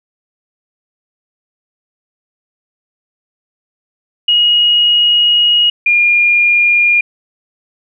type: tone pair in turn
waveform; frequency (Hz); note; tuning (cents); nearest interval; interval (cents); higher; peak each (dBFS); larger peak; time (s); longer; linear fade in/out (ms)
sine; 2888 / 2415; F#7 / D7; -43 / +48; minor third; 309; first; -7; neither; 4.28-5.7 / 5.86-7.01; first; 5
effects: none